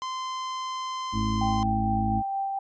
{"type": "tone", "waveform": "45% pulse", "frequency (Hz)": 1036, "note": "C6", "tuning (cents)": -17, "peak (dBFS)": -30, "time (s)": [0.02, 1.63], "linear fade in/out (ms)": 0}
{"type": "harmonic tone", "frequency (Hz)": 54, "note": "A1", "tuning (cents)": -32, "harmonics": [1, 2, 4, 5, 6], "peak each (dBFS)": [-31, -29, -28, -37, -35], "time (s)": [1.12, 2.23], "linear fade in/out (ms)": 50}
{"type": "tone with tremolo", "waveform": "sine", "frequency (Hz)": 784, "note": "G5", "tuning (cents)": 0, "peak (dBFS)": -25, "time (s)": [1.41, 2.59], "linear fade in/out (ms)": 5, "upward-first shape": "sine", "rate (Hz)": 4.3, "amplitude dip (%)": 25}
{"effects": ["resampled to 16000 Hz"]}